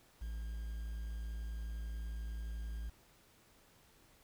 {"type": "tone with quantisation", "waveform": "triangle", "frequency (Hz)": 55.6, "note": "A1", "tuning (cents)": 19, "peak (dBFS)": -37, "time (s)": [0.21, 2.9], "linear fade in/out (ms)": 10, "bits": 10, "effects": ["pink hiss -66 dBFS RMS until 4.23 s"]}